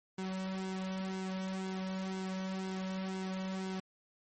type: tone with flanger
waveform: sawtooth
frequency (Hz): 189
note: F#3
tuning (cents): +37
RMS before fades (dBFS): -38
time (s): 0.18-3.8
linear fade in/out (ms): 5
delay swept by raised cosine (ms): 1.6 to 2.9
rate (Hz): 2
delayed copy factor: -0.75
effects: MP3 32 kbps